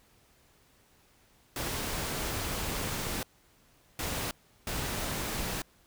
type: noise bursts at uneven times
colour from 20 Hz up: pink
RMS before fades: -34 dBFS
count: 3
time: 1.56-3.23 / 3.99-4.31 / 4.67-5.62 s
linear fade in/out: 2 ms
effects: pink hiss -64 dBFS RMS until 5.86 s